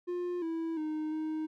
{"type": "tone with pitch steps", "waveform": "triangle", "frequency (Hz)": [354.3, 327.7, 309.1, 312.6], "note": ["F4", "E4", "D#4", "D#4"], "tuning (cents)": [25, -10, -11, 8], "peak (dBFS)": -30, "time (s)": [0.07, 1.47], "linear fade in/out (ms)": 20, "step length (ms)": 350, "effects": []}